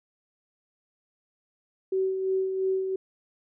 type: tone with tremolo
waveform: sine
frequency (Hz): 380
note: F#4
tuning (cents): +46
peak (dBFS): -22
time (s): 1.92-2.96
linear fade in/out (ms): 5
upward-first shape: sine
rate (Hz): 2.9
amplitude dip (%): 45
effects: none